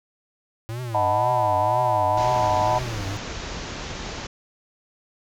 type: tone with vibrato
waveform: square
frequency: 110 Hz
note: A2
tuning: in tune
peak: -29 dBFS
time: 0.69-3.17 s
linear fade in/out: 0 ms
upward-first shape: triangle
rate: 2 Hz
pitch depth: 270 cents each way
type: chord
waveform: sine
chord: B dominant seventh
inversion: first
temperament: equal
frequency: 622.3 / 740 / 880 / 987.8 Hz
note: D#5 / F#5 / A5 / B5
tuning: 0 / 0 / 0 / 0 cents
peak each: -24 dBFS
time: 0.94-2.79 s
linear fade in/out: 10 ms
type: low-pass noise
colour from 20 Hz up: pink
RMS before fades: -33 dBFS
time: 2.17-4.27 s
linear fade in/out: 5 ms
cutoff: 7000 Hz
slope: 96 dB/octave
effects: none